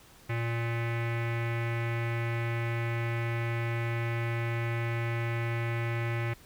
square tone with low-pass filter, 116.54 Hz, A#2, in tune, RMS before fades -31 dBFS, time 0.29-6.34 s, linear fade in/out 10 ms, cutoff 2200 Hz, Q 4, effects pink hiss -56 dBFS RMS until 6.45 s

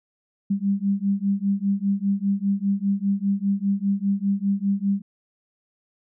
sine beating tone pair, 196 / 201 Hz, G3 / G3, 0 / +44 cents, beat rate 5 Hz, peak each -23 dBFS, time 0.5-5.02 s, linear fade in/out 10 ms, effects none

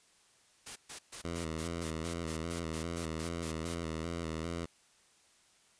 white noise bursts, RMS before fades -44 dBFS, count 14, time 0.66-3.75 s, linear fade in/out 10 ms, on 100 ms, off 130 ms
10% pulse tone with vibrato, 82.41 Hz, E2, in tune, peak -28 dBFS, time 1.24-4.66 s, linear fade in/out 10 ms, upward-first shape square, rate 2.5 Hz, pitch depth 52 cents each way
effects white hiss -66 dBFS RMS until 5.79 s + resampled to 22050 Hz

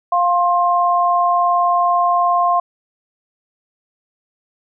sine tone pair together, 702 / 1059.4 Hz, F5 / C6, +9 / +21 cents, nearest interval perfect fifth, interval 712 cents, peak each -15 dBFS, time 0.12-2.6 s, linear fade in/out 5 ms, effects none

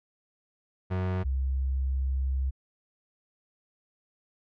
35% pulse / sine tone pair in turn, 92.5 / 66.22 Hz, F#2 / C2, 0 / +21 cents, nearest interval tritone, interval 579 cents, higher first, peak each -25 dBFS, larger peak neither, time 0.9-1.24 / 1.24-2.51 s, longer second, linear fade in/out 20 ms, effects low-pass 2000 Hz 12 dB/octave

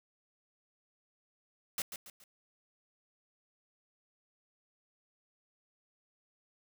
white noise with echo, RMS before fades -35 dBFS, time 1.78-1.82 s, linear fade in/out 2 ms, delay 140 ms, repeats 3, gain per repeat -8 dB, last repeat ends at 2.24 s, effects none

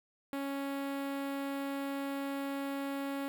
sawtooth tone with notch filter, 277.2 Hz, C#4, in tune, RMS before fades -37 dBFS, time 0.33-3.28 s, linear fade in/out 0 ms, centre 6300 Hz, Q 0.62, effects 10-bit

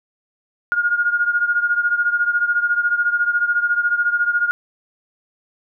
sine beating tone pair, 1423 / 1437 Hz, F6 / F6, +32 / +49 cents, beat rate 14 Hz, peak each -17 / -21 dBFS, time 0.72-4.51 s, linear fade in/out 0 ms, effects none

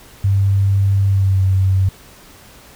sine tone with pitch glide, 98.4 to 95.1 Hz, G2 to F#2, +7 to +48 cents, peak -11 dBFS, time 0.24-1.89 s, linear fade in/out 5 ms, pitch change -59 cents, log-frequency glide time 1.06-1.42 s, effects pink hiss -43 dBFS RMS until 2.75 s

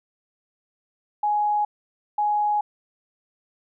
sine tone bursts at uneven times, 835 Hz, G#5, 9 cents sharp, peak -19 dBFS, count 2, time 1.23-1.65 / 2.18-2.61 s, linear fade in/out 5 ms, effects none

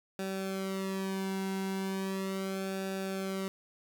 sawtooth tone with flanger, 192.1 Hz, G3, 35 cents flat, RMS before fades -35 dBFS, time 0.19-3.48 s, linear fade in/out 0 ms, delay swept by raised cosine 0.96 to 1.65 ms, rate 0.37 Hz, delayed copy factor -0.85, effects none

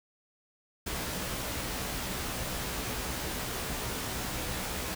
pink noise with comb filter, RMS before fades -35 dBFS, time 0.86-4.95 s, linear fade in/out 10 ms, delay 16 ms, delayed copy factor +0.55, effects none

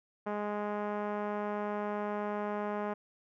5% pulse tone with low-pass filter, 207.7 Hz, G#3, in tune, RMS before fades -35 dBFS, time 0.26-2.94 s, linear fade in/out 10 ms, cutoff 850 Hz, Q 0.81, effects none

